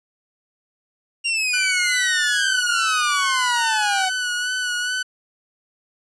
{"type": "exponential sweep", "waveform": "sawtooth", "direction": "down", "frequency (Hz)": [2800, 740], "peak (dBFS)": -16, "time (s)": [1.24, 4.1], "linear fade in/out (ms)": 20}
{"type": "tone with vibrato", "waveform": "sawtooth", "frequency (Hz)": 1480, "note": "F#6", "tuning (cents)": 0, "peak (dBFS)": -18, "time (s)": [1.53, 5.03], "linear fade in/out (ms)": 10, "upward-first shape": "sine", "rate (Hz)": 2.4, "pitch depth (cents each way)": 34}
{"effects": ["resampled to 22050 Hz"]}